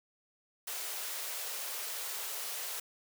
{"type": "high-pass noise", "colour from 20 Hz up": "white", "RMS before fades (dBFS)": -39, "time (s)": [0.67, 2.8], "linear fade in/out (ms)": 5, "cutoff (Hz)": 400, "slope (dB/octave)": 48, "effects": []}